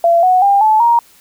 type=tone with pitch steps; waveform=sine; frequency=680 / 737.3 / 799.4 / 866.7 / 939.7 Hz; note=F5 / F#5 / G5 / A5 / A#5; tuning=-46 / -6 / +34 / -26 / +14 cents; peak=-7 dBFS; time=0.04-0.99 s; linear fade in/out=2 ms; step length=190 ms; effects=white hiss -47 dBFS RMS until 1.2 s